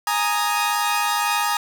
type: chord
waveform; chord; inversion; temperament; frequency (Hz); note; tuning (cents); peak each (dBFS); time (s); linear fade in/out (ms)
sawtooth; Ab suspended second; none; equal; 830.6 / 932.3 / 1244.5; Ab5 / Bb5 / Eb6; 0 / 0 / 0; -20; 0.07-1.57; 2
effects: none